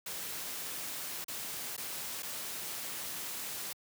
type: noise with dropouts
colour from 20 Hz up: white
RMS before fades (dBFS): -40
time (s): 0.06-3.73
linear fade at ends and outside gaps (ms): 5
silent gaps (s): 1.244-1.281 / 1.766-1.777 / 2.224-2.229
effects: high-pass 100 Hz 12 dB/octave